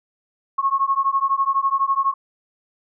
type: beating tone pair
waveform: sine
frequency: 1086 / 1098 Hz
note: C#6 / C#6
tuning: -36 / -17 cents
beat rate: 12 Hz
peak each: -20 dBFS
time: 0.58-2.14 s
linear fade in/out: 10 ms
effects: none